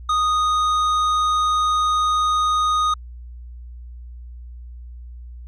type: tone with tanh clipping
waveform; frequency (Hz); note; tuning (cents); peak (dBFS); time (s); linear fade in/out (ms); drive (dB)
triangle; 1241; D#6; -5; -18; 0.09-2.94; 5; 14
effects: added 60 Hz sine -34 dBFS peak until 5.47 s